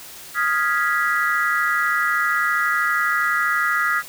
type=chord; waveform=sine; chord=F half-diminished seventh; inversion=third; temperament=equal with one note detuned; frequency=1244.5 / 1396.9 / 1661.2 / 1956.2 Hz; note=Eb6 / F6 / Ab6 / Cb7; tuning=0 / 0 / 0 / -17 cents; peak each=-23 dBFS; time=0.34-4.03 s; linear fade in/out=50 ms; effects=white hiss -39 dBFS RMS until 4.08 s